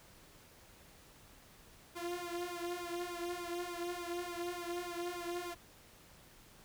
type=tone with flanger; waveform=sawtooth; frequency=349.2 Hz; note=F4; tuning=in tune; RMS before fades=-41 dBFS; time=1.95-5.55 s; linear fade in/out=20 ms; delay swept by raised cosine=0.82 to 3.22 ms; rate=3.4 Hz; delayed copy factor=+1; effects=pink hiss -60 dBFS RMS until 6.64 s